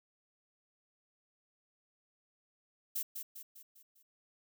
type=noise with echo; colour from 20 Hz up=violet; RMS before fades=-36 dBFS; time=2.95-3.03 s; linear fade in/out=10 ms; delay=200 ms; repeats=5; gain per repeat=-6 dB; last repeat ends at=4.03 s; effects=none